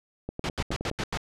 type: click train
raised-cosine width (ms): 2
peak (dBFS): -19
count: 7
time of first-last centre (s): 0.29-0.914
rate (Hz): 9.62
type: noise bursts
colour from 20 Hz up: pink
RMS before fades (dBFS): -29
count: 6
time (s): 0.44-1.174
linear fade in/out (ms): 0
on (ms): 49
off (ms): 88
effects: low-pass 5000 Hz 12 dB/octave